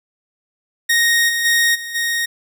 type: tone with level steps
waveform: sawtooth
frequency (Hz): 1864.7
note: A#6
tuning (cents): 0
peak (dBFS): -9 / -14 / -9 / -23 / -14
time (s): 0.89-2.26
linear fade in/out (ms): 10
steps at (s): 1.28 / 1.44 / 1.74 / 1.94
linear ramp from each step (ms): 20
effects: none